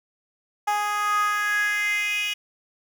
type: tone with high-pass filter sweep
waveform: 10% pulse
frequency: 415.3 Hz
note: G#4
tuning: in tune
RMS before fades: -24 dBFS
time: 0.67-2.34 s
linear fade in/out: 10 ms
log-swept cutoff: 860 to 2800 Hz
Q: 5.9
effects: none